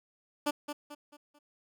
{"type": "tone with echo", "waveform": "15% pulse", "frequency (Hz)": 293.7, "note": "D4", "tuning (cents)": 0, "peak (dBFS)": -21, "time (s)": [0.46, 0.51], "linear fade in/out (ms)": 10, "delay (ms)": 220, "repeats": 4, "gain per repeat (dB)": -8, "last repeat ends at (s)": 1.39, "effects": []}